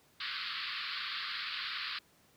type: band-pass noise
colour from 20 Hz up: white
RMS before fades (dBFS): -39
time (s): 0.2-1.99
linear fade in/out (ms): 5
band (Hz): 1100 to 4700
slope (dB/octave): 96
effects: pink hiss -66 dBFS RMS until 2.36 s + high-pass 80 Hz 12 dB/octave